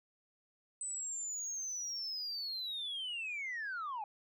sine linear sweep, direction down, 8110 to 802 Hz, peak -36 dBFS, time 0.81-4.04 s, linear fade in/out 2 ms, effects tanh soft clip ceiling -35 dBFS

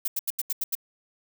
violet noise bursts, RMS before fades -27 dBFS, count 7, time 0.05-0.752 s, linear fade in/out 5 ms, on 30 ms, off 82 ms, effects none

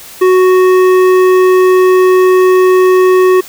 triangle tone with hard clipping, 370 Hz, F#4, in tune, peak -6 dBFS, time 0.21-3.41 s, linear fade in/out 10 ms, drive 15 dB, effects white hiss -32 dBFS RMS until 3.48 s

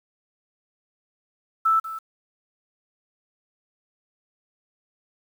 sine tone with echo, 1318.5 Hz, E6, in tune, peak -16 dBFS, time 1.65-1.8 s, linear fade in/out 10 ms, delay 190 ms, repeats 1, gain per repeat -14 dB, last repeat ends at 1.99 s, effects 8-bit

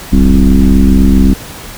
sine tone with frequency modulation, 123.47 Hz, B2, in tune, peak -3 dBFS, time 0.12-1.34 s, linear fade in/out 10 ms, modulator 67.8 Hz, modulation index 2.4, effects pink hiss -28 dBFS RMS until 1.77 s

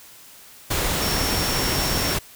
sine tone in noise, 5480 Hz, F8, 34 cents flat, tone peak -28 dBFS, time 1.01-2.15 s, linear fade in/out 10 ms, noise pink, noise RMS -23 dBFS, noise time 0.7-2.19 s, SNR -8 dB, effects white hiss -46 dBFS RMS until 2.35 s

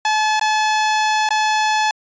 sawtooth tone with dropouts, 860 Hz, A5, 40 cents flat, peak -11 dBFS, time 0.05-1.91 s, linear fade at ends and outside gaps 2 ms, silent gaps 0.396-0.412 / 1.29-1.306 s, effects resampled to 16000 Hz

